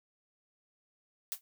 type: noise with exponential decay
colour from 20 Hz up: blue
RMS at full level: -31 dBFS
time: 1.32-1.41 s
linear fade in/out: 0 ms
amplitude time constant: 18 ms
effects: none